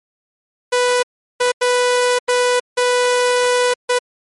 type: tone bursts at uneven times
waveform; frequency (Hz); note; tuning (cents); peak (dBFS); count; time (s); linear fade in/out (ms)
sawtooth; 493.9; B4; 0; -9; 6; 0.72-1.03 / 1.4-1.52 / 1.61-2.19 / 2.28-2.6 / 2.77-3.74 / 3.89-3.99; 10
effects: MP3 48 kbps